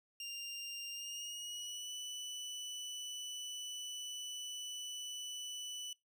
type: tone with pitch glide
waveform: 25% pulse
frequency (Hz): 2794 to 2977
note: F7 to F#7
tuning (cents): 0 to +10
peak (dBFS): -39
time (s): 0.2-5.93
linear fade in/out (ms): 2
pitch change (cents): +110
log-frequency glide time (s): 0.91-1.92
effects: noise-tail reverb RT60 0.2 s tail -22 dB re dry